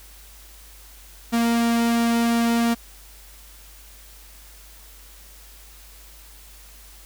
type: tone with flanger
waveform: sawtooth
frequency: 233.1 Hz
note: A#3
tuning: in tune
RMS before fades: -20 dBFS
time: 1.32-2.75 s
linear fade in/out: 20 ms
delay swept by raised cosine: 1.9 to 2.5 ms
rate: 2.9 Hz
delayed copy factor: -0.6
effects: added 50 Hz sine -46 dBFS peak until 7.05 s + white hiss -48 dBFS RMS until 7.05 s